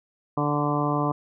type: harmonic tone with a mistuned harmonic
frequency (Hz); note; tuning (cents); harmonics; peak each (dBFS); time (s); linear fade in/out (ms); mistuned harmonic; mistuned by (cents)
146.83; D3; 0; 1 / 2 / 3 / 4 / 5 / 6 / 7 / 8; -27 / -27 / -32 / -32 / -31 / -35 / -29 / -32; 0.37-1.12; 5; 8; -16
effects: none